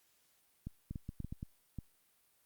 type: clicks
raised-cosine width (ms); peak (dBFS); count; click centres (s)
5; -29; 9; 0.67 / 0.91 / 0.958 / 1.091 / 1.203 / 1.246 / 1.325 / 1.429 / 1.787
effects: white hiss -72 dBFS RMS until 2.45 s + Opus 48 kbps